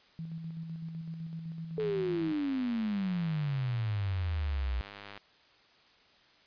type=tone with tremolo; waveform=sine; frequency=163.5 Hz; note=E3; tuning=14 cents flat; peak=-36 dBFS; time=0.19-2.32 s; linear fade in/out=0 ms; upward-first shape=square; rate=7.9 Hz; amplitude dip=35%
type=exponential sweep; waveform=sine; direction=down; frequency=440 to 59.2 Hz; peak=-29 dBFS; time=1.78-4.81 s; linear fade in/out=0 ms
type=click train; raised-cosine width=0.3 ms; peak=-29 dBFS; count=342; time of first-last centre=1.8-5.176 s; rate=101 Hz
effects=white hiss -62 dBFS RMS until 6.46 s + resampled to 11025 Hz